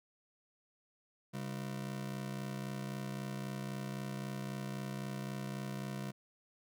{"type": "ring-modulated tone", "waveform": "40% pulse", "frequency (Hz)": 166.8, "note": "E3", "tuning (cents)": 21, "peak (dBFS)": -35, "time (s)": [1.33, 6.12], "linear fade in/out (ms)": 20, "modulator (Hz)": 31.9, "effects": []}